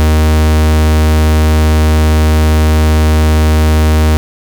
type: tone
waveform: 45% pulse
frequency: 77.6 Hz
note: D#2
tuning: 4 cents flat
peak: -6 dBFS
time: 0-4.17 s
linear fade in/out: 0 ms
effects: none